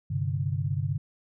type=chord; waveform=sine; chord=G suspended fourth; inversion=none; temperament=equal; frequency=98 / 130.81 / 146.83 Hz; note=G2 / C3 / D3; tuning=0 / 0 / 0 cents; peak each=-30 dBFS; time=0.1-0.98 s; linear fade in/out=10 ms; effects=none